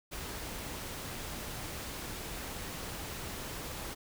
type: noise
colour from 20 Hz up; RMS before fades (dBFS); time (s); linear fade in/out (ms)
pink; -41; 0.11-3.95; 20
effects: none